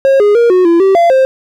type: tone with pitch steps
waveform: triangle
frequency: 541 / 413 / 471 / 366.4 / 338.1 / 386.4 / 684 / 527 Hz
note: C#5 / G#4 / A#4 / F#4 / E4 / G4 / F5 / C5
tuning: -42 / -10 / +18 / -17 / +44 / -25 / -36 / +12 cents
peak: -3 dBFS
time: 0.05-1.25 s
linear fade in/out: 0 ms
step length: 150 ms
effects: none